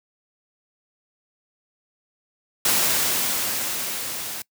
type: noise with level ramp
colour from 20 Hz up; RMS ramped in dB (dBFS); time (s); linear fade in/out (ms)
white; -19 to -32; 2.65-4.42; 2
effects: noise-tail reverb RT60 0.1 s tail -23 dB re dry + high-pass 100 Hz 12 dB/octave